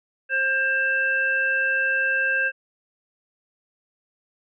harmonic tone, 531 Hz, C5, 25 cents sharp, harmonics 1 / 3 / 5, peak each -32 / -20 / -28 dBFS, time 0.29-2.52 s, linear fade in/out 50 ms, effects none

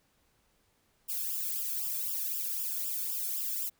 violet noise with flanger, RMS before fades -34 dBFS, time 1.08-3.7 s, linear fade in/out 20 ms, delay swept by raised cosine 0.47 to 1.05 ms, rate 3.9 Hz, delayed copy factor -0.9, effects pink hiss -71 dBFS RMS until 3.79 s

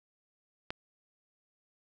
click, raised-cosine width 0.3 ms, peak -19 dBFS, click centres 0.705 s, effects none

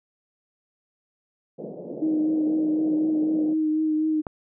white band-pass noise, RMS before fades -36 dBFS, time 1.58-3.54 s, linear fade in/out 10 ms, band 160 to 600 Hz, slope 48 dB/octave
sine tone with vibrato, 311.1 Hz, D#4, in tune, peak -20 dBFS, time 2.01-4.22 s, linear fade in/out 20 ms, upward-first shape triangle, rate 4 Hz, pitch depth 24 cents each way
click, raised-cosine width 1 ms, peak -17 dBFS, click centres 4.268 s
effects none

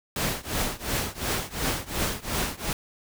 pink noise with tremolo, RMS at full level -25 dBFS, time 0.16-2.73 s, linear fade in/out 2 ms, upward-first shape triangle, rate 2.8 Hz, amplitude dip 95%, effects none

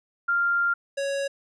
sine / square tone pair in turn, 1394 / 555.5 Hz, F6 / C#5, -4 / +4 cents, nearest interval octave + major third, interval 1592 cents, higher first, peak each -20 / -26 dBFS, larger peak first, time 0.28-0.74 / 0.97-1.28 s, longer first, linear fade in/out 10 ms, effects resampled to 22050 Hz

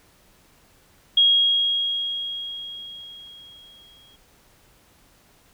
sine tone with exponential decay, 3281 Hz, G#7, 22 cents flat, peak -12 dBFS, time 1.17-4.16 s, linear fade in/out 5 ms, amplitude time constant 650 ms, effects pink hiss -57 dBFS RMS until 5.53 s

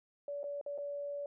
sine tone with dropouts, 573 Hz, D5, 43 cents flat, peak -37 dBFS, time 0.28-1.26 s, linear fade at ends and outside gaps 2 ms, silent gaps 0.432-0.44 / 0.613-0.662 / 0.778-0.784 s, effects none

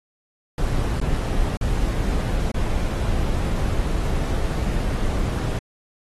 brown noise with dropouts, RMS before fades -22 dBFS, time 0.58-5.59 s, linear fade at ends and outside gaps 1 ms, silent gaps 1.001-1.014 / 1.57-1.612 / 2.517-2.544 s, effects AAC 32 kbps

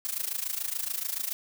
blue noise with amplitude modulation, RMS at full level -29 dBFS, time 0.05-1.33 s, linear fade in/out 0 ms, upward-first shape sine, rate 27 Hz, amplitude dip 85%, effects none

